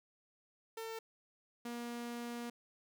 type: tone pair in turn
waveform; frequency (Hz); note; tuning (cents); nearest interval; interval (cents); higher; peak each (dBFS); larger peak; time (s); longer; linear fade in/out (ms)
sawtooth; 450.1 / 238; A4 / A#3; +39 / +36; major seventh; 1103; first; -38 / -37; second; 0.77-0.99 / 1.65-2.5; second; 5
effects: none